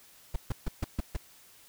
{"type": "noise bursts", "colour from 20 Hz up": "brown", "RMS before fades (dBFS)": -28, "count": 6, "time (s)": [0.34, 1.166], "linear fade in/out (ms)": 5, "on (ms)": 21, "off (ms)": 140, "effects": ["white hiss -57 dBFS RMS until 1.68 s"]}